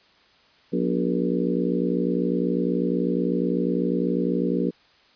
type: harmonic tone with a mistuned harmonic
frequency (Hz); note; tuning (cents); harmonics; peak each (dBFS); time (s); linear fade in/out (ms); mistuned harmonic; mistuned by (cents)
60; B1; -49; 3 / 4 / 5 / 6 / 7 / 8; -26 / -27 / -28 / -29 / -29 / -30; 0.72-4.71; 20; 5; -70
effects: white hiss -57 dBFS RMS until 5.15 s + resampled to 11025 Hz